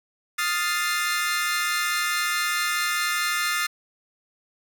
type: chord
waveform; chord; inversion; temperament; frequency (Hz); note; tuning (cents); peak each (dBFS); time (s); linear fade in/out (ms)
sawtooth; F dominant seventh; third; equal; 1244.5 / 1396.9 / 1760 / 2093; Eb6 / F6 / A6 / C7; 0 / 0 / 0 / 0; -25; 0.38-3.67; 10
effects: none